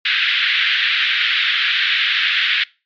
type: band-pass noise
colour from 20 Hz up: white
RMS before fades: -17 dBFS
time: 0.05-2.64 s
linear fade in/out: 5 ms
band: 1500 to 3700 Hz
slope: 48 dB/octave
effects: noise-tail reverb RT60 0.3 s tail -23 dB re dry + MP3 64 kbps